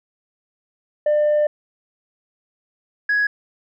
sine tone pair in turn, 598 / 1669.1 Hz, D5 / G#6, +31 / +8 cents, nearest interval octave + tritone, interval 1777 cents, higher second, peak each -12 / -14 dBFS, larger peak first, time 1.06-1.47 / 3.09-3.27 s, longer first, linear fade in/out 5 ms, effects tanh soft clip ceiling -13 dBFS

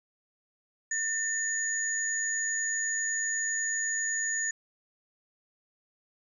sine tone pair together, 1805 / 6804 Hz, A6 / G#8, +44 / +41 cents, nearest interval octave + major seventh, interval 2297 cents, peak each -31 / -30 dBFS, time 0.91-4.51 s, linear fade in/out 5 ms, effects none

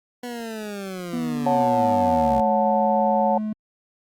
20% pulse linear sweep, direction down, 246.9 to 61.3 Hz, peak -25 dBFS, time 0.23-2.41 s, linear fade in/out 5 ms
triangle tone with pitch glide, 242.4 to 214.7 Hz, B3 to A3, -32 to -42 cents, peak -22 dBFS, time 1.13-3.53 s, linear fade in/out 5 ms, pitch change -210 cents, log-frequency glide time 2.14-2.49 s
sine chord, F# minor, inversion second, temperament equal with one note detuned, 554.4 / 731.1 / 880 Hz, C#5 / F#5 / A5, 0 / -21 / 0 cents, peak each -22 dBFS, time 1.46-3.38 s, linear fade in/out 5 ms
effects Opus 48 kbps

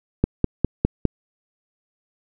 click train, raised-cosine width 3 ms, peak -3 dBFS, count 5, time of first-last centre 0.24-1.053 s, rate 4.92 Hz, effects none

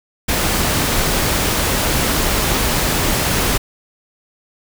pink noise, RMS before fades -17 dBFS, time 0.28-3.58 s, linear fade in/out 10 ms, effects none

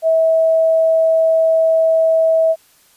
sine tone, 648 Hz, E5, 30 cents flat, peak -10 dBFS, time 0.02-2.56 s, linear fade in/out 50 ms, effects white hiss -52 dBFS RMS until 2.96 s + resampled to 32000 Hz

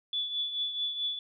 sine tone with tremolo, 3449 Hz, A7, 35 cents flat, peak -27 dBFS, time 0.13-1.19 s, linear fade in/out 2 ms, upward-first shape triangle, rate 4.6 Hz, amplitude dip 65%, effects none

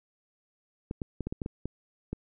clicks, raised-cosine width 3 ms, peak -20 dBFS, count 9, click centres 0.911 / 1.018 / 1.207 / 1.27 / 1.325 / 1.418 / 1.461 / 1.656 / 2.13 s, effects none

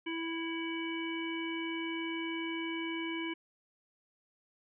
harmonic tone with a mistuned harmonic, 329.6 Hz, E4, in tune, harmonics 1 / 3 / 5 / 7 / 9, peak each -36 / -45 / -47 / -41 / -44 dBFS, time 0.06-3.34 s, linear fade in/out 10 ms, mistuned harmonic 7, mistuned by -23 cents, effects none

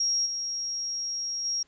sine tone with level steps, 5600 Hz, F8, 4 cents sharp, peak -23 / -29 / -26 dBFS, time 0-1.63 s, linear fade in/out 5 ms, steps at 0.25 / 1.44 s, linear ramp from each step 20 ms, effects pink hiss -65 dBFS RMS until 1.67 s + resampled to 16000 Hz

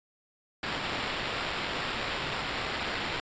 blue noise with sample-and-hold, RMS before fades -33 dBFS, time 0.63-3.2 s, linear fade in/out 2 ms, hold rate 6300 Hz, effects resampled to 16000 Hz

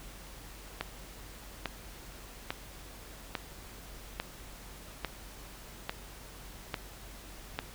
click train, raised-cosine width 0.3 ms, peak -16 dBFS, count 9, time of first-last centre 0.81-7.59 s, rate 1.18 Hz, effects added 47 Hz sine -50 dBFS peak until 7.74 s + pink hiss -50 dBFS RMS until 7.74 s

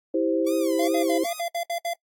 sine chord, C major, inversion first, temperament just, 327 / 392.4 / 523.3 Hz, E4 / G4 / C5, -14 / +2 / 0 cents, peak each -23 / -27 / -25 dBFS, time 0.14-1.24 s, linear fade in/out 5 ms
5% pulse tone with vibrato, 1117 Hz, C#6, 13 cents sharp, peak -25 dBFS, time 0.46-1.41 s, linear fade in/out 10 ms, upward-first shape sine, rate 2.5 Hz, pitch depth 200 cents each way
square tone bursts, 685 Hz, F5, 34 cents flat, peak -26 dBFS, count 8, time 0.79-1.936 s, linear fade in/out 5 ms, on 89 ms, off 62 ms
effects noise-tail reverb RT60 0.1 s tail -25 dB re dry + AAC 64 kbps

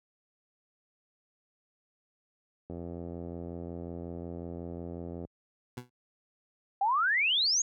click train, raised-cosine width 2 ms, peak -27 dBFS, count 219, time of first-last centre 2.7-5.25 s, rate 85.5 Hz
20% pulse tone with exponential decay, 123.47 Hz, B2, in tune, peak -30 dBFS, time 5.77-5.9 s, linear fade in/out 5 ms, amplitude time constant 27 ms
sine exponential sweep, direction up, 758 to 6840 Hz, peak -24 dBFS, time 6.81-7.62 s, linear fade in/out 5 ms
effects high-pass 60 Hz 12 dB/octave

